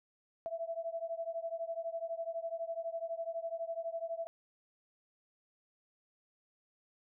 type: beating tone pair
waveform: sine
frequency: 659.3 / 671.3 Hz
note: E5 / E5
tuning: 0 / +31 cents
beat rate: 12 Hz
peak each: -39 / -40 dBFS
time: 0.46-4.27 s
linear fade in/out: 0 ms
effects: none